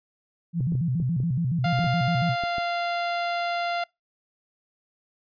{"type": "tone with vibrato", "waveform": "sine", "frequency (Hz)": 146.83, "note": "D3", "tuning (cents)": 0, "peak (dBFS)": -22, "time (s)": [0.53, 2.36], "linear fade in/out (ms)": 50, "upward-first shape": "square", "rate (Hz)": 7.1, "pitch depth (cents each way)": 250}
{"type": "clicks", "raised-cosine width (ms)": 3, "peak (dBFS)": -24, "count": 9, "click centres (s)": [0.607, 0.722, 0.753, 1.001, 1.202, 1.789, 1.843, 2.437, 2.583]}
{"type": "tone with pitch glide", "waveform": "sawtooth", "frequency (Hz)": [698.5, 693.3], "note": ["F5", "F5"], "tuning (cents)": [0, -13], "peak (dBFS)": -21, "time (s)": [1.64, 3.84], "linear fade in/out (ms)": 5, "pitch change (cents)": -13, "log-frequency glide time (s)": [2.06, 2.61]}
{"effects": ["noise-tail reverb RT60 0.2 s tail -26 dB re dry", "resampled to 11025 Hz"]}